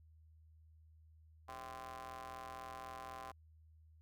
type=ring-modulated tone; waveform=sawtooth; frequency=124 Hz; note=B2; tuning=7 cents sharp; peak=-40 dBFS; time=1.48-3.32 s; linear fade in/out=10 ms; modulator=908 Hz; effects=added 79 Hz sine -61 dBFS peak until 4.01 s